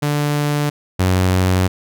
sawtooth tone pair in turn, 146.83 / 92.5 Hz, D3 / F#2, 0 / 0 cents, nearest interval minor sixth, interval 800 cents, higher first, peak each -12 / -9 dBFS, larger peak second, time 0.02-0.7 / 0.99-1.68 s, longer second, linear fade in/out 10 ms, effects none

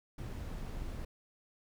brown noise, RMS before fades -41 dBFS, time 0.18-1.05 s, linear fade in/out 5 ms
clicks, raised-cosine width 3 ms, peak -36 dBFS, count 5, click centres 0.516 / 0.629 / 0.82 / 0.948 / 0.989 s
effects none

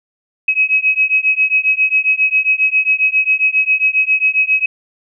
sine beating tone pair, 2547 / 2554.4 Hz, D#7 / D#7, +40 / +45 cents, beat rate 7.4 Hz, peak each -14 dBFS, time 0.48-4.66 s, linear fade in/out 5 ms, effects none

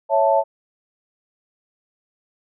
sine chord, A major, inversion first, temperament equal, 554.4 / 659.3 / 880 Hz, C#5 / E5 / A5, 0 / 0 / 0 cents, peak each -18 dBFS, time 0.09-0.44 s, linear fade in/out 50 ms, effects none

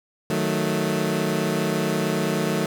20% pulse chord, D# diminished, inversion none, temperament equal, 155.56 / 185 / 220 Hz, D#3 / F#3 / A3, 0 / 0 / 0 cents, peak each -21 dBFS, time 0.3-2.66 s, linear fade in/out 2 ms, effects none

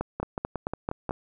two click trains, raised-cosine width 1 ms, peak -16 / -14 dBFS, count 6 / 6, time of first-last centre 0.2-1.093 / 0.01-1.109 s, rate 5.6 / 4.55 Hz, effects none

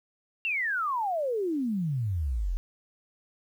sine exponential sweep, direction down, 2785 to 38.61 Hz, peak -26 dBFS, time 0.45-2.57 s, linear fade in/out 0 ms, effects 10-bit

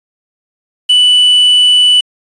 triangle tone with quantisation, 2974 Hz, F#7, 8 cents sharp, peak -3 dBFS, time 0.89-2.01 s, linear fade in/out 10 ms, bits 5, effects resampled to 22050 Hz

